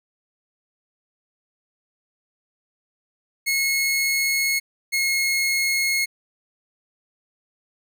sawtooth tone pair in turn, 2175 / 2164 Hz, C#7 / C#7, -33 / -42 cents, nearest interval unison, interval 9 cents, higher first, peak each -16 dBFS, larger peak neither, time 3.46-4.6 / 4.92-6.06 s, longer neither, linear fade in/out 20 ms, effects none

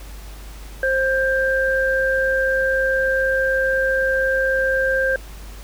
sine tone pair together, 528.6 / 1584 Hz, C5 / G6, +18 / +18 cents, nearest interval octave + perfect fifth, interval 1900 cents, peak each -19 dBFS, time 0.83-5.16 s, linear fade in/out 2 ms, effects added 50 Hz sine -34 dBFS peak until 5.63 s + pink hiss -43 dBFS RMS until 5.63 s

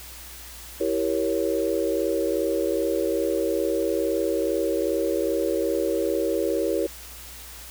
sine chord, E diminished seventh, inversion none, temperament equal with one note detuned, 329.6 / 392 / 471.6 / 554.4 Hz, E4 / G4 / Bb4 / Db5, 0 / 0 / +20 / 0 cents, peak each -27 dBFS, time 0.8-6.87 s, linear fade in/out 10 ms, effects added 60 Hz sine -45 dBFS peak until 7.7 s + white hiss -42 dBFS RMS until 7.7 s

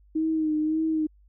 sine tone with vibrato, 312.8 Hz, D#4, 9 cents sharp, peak -22 dBFS, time 0.15-1.07 s, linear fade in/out 10 ms, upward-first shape sine, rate 1.8 Hz, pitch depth 39 cents each way, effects added 50 Hz sine -54 dBFS peak until 1.28 s

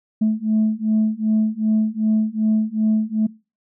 sine beating tone pair, 215.9 / 218.5 Hz, A3 / A3, -33 / -12 cents, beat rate 2.6 Hz, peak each -18 dBFS, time 0.21-3.27 s, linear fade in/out 10 ms, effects noise-tail reverb RT60 0.3 s tail -22 dB re dry + tanh soft clip ceiling -11 dBFS

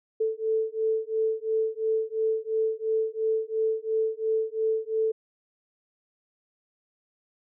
sine beating tone pair, 440 / 442.9 Hz, A4 / A4, 0 / +11 cents, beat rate 2.9 Hz, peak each -27 dBFS, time 0.2-5.12 s, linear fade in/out 10 ms, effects none

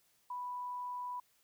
sine tone, 987.8 Hz, B5, in tune, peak -38 dBFS, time 0.3-1.2 s, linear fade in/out 5 ms, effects white hiss -72 dBFS RMS until 1.43 s

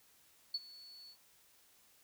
sine tone with ADSR envelope, 4430 Hz, C#8, 2 cents flat, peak -31 dBFS, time 0.54-1.17 s, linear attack 6 ms, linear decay 36 ms, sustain -21 dB, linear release 76 ms, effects tanh soft clip ceiling -27 dBFS + white hiss -67 dBFS RMS until 2.03 s

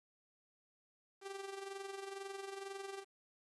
sawtooth tone with amplitude modulation, 392 Hz, G4, in tune, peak -38 dBFS, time 1.21-3.05 s, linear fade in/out 50 ms, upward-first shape sine, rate 22.1 Hz, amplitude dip 60%, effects resampled to 24000 Hz + 11-bit

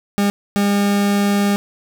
40% pulse tone bursts at uneven times, 202.1 Hz, G#3, 47 cents flat, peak -13 dBFS, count 2, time 0.18-0.3 / 0.56-1.56 s, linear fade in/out 0 ms, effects none

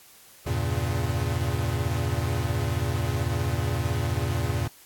square chord, E diminished seventh, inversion none, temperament equal, 82.41 / 98 / 116.54 / 138.59 Hz, E2 / G2 / Bb2 / Db3, 0 / 0 / 0 / 0 cents, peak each -30 / -32 / -29 / -33 dBFS, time 0.46-4.68 s, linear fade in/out 10 ms, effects white hiss -52 dBFS RMS until 4.85 s + AAC 64 kbps

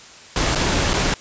pink noise with dropouts, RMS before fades -19 dBFS, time 0.36-1.14 s, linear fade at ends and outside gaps 1 ms, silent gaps 0.549-0.557 / 0.933-0.938 s, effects white hiss -42 dBFS RMS until 1.2 s + resampled to 16000 Hz

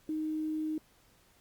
sine tone with quantisation, 311.1 Hz, D#4, in tune, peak -31 dBFS, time 0.09-0.78 s, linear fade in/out 2 ms, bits 10, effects pink hiss -65 dBFS RMS until 1.4 s + Opus 48 kbps

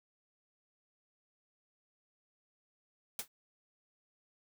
white noise with exponential decay, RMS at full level -33 dBFS, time 3.19-3.28 s, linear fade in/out 2 ms, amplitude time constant 18 ms, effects none

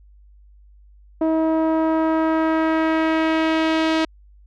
sawtooth tone with low-pass filter sweep, 319.8 Hz, D#4, 48 cents sharp, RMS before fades -19 dBFS, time 1.21-4.05 s, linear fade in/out 5 ms, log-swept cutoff 680 to 4000 Hz, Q 1.2, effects added 50 Hz sine -46 dBFS peak until 4.46 s

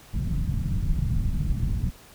pink low-pass noise, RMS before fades -25 dBFS, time 0.13-1.91 s, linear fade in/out 20 ms, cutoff 180 Hz, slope 24 dB/octave, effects pink hiss -50 dBFS RMS until 2.14 s

